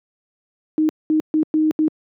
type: tone bursts at uneven times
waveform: sine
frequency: 311.1 Hz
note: D#4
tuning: in tune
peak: -13 dBFS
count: 5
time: 0.78-0.89 / 1.1-1.2 / 1.34-1.43 / 1.54-1.71 / 1.79-1.88 s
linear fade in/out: 0 ms
effects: high-pass 200 Hz 12 dB/octave